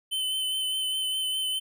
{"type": "tone with vibrato", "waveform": "square", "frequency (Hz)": 3051, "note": "G7", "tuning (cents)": -48, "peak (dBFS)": -27, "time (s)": [0.11, 1.6], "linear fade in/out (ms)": 20, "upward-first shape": "sine", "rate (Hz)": 4.9, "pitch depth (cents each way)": 17, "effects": []}